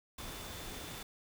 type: tone in noise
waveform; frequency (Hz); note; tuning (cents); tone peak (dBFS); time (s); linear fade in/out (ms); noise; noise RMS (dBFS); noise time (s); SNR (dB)
sine; 3520; A7; 0; -54; 0.18-1.03; 5; pink; -45; 0.18-1.03; -12
effects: none